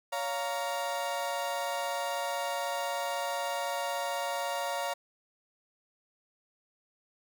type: chord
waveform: 35% pulse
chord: Bb minor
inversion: first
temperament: equal with one note detuned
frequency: 562.4 / 698.5 / 932.3 Hz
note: Db5 / F5 / Bb5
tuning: +25 / 0 / 0 cents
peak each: -34 dBFS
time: 0.12-4.94 s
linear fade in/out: 10 ms
effects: none